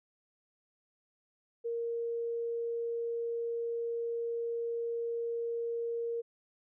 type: tone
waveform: sine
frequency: 466.2 Hz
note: A#4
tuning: in tune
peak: -32 dBFS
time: 1.64-6.22 s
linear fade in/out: 20 ms
effects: none